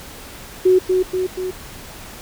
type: tone with echo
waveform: sine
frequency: 370 Hz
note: F#4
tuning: in tune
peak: -9 dBFS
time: 0.65-0.79 s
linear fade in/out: 10 ms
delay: 240 ms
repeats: 3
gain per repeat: -4 dB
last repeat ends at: 1.51 s
effects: pink hiss -37 dBFS RMS until 2.21 s